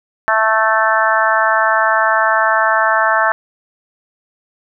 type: harmonic tone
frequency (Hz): 220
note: A3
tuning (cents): 0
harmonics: 3 / 4 / 5 / 6 / 7 / 8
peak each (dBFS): -18 / -18 / -18 / -18 / -18 / -18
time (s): 0.28-3.32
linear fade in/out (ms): 0
effects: none